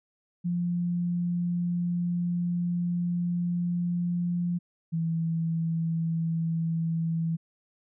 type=tone pair in turn; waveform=sine; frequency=174.6 / 164.32 Hz; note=F3 / E3; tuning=0 / -5 cents; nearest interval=minor second; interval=105 cents; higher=first; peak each=-25 dBFS; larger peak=neither; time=0.44-4.59 / 4.92-7.37 s; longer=first; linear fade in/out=20 ms; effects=none